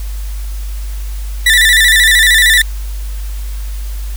30% pulse tone with vibrato, 1864.7 Hz, A#6, in tune, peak -3 dBFS, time 1.46-2.62 s, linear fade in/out 5 ms, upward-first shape square, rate 13 Hz, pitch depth 79 cents each way, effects added 50 Hz sine -18 dBFS peak until 4.16 s + white hiss -36 dBFS RMS until 4.16 s

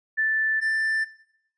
sine / triangle tone pair in turn, 1760 / 1771.2 Hz, A6 / A6, 0 / +11 cents, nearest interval unison, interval 11 cents, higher second, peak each -20 dBFS, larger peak neither, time 0.17-0.61 / 0.61-1.05 s, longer neither, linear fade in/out 20 ms, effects noise-tail reverb RT60 0.7 s tail -17 dB re dry + resampled to 22050 Hz

